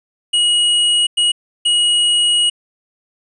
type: tone bursts at uneven times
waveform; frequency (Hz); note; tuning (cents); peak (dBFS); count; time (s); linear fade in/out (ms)
square; 2900; F#7; -35; -12; 3; 0.33-1.07 / 1.17-1.32 / 1.65-2.5; 10
effects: resampled to 24000 Hz + 9-bit